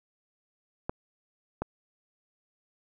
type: clicks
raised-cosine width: 1 ms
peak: -16 dBFS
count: 2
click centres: 0.895 / 1.62 s
effects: none